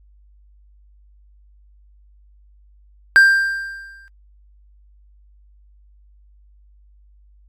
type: tone with exponential decay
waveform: triangle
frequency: 1585 Hz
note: G6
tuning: 19 cents sharp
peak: -3 dBFS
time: 3.16-4.08 s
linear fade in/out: 0 ms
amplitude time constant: 200 ms
effects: added 50 Hz sine -48 dBFS peak until 7.48 s + AAC 64 kbps